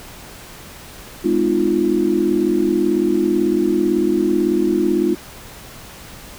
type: chord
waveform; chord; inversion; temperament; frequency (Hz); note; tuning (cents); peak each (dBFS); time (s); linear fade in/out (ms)
sine; F half-diminished seventh; first; equal with one note detuned; 207.7 / 253.2 / 311.1 / 349.2; Ab3 / Cb4 / Eb4 / F4; 0 / +43 / 0 / 0; -22 / -23 / -19 / -17; 1.24-5.15; 10
effects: pink hiss -38 dBFS RMS until 6.38 s